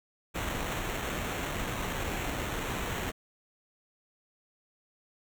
pink noise with sample-and-hold, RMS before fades -34 dBFS, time 0.34-3.12 s, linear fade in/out 20 ms, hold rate 4900 Hz, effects none

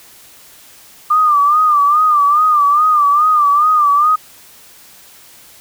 sine tone with vibrato, 1196 Hz, D6, 31 cents sharp, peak -8 dBFS, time 1.1-4.16 s, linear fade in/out 10 ms, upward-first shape sine, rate 2.4 Hz, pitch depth 85 cents each way, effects white hiss -42 dBFS RMS until 5.6 s

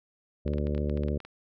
harmonic tone, 73.42 Hz, D2, in tune, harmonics 1 / 2 / 3 / 4 / 5 / 6 / 7 / 8, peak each -29 / -34 / -34 / -40 / -37 / -39 / -40 / -41 dBFS, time 0.45-1.18 s, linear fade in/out 10 ms
clicks, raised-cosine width 0.3 ms, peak -29 dBFS, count 12, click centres 0.479 / 0.536 / 0.583 / 0.67 / 0.749 / 0.779 / 0.897 / 0.974 / 1.035 / 1.084 / 1.203 / 1.25 s
effects none

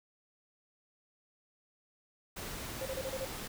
pink noise, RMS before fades -42 dBFS, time 2.36-3.48 s, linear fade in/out 10 ms
sine tone bursts, 529 Hz, C5, 19 cents sharp, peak -35 dBFS, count 6, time 2.81-3.252 s, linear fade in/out 5 ms, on 47 ms, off 32 ms
effects none

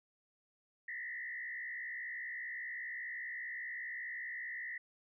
sine tone with frequency modulation, 1913 Hz, A#6, 44 cents sharp, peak -40 dBFS, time 0.88-4.78 s, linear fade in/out 5 ms, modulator 65 Hz, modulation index 1.7, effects none

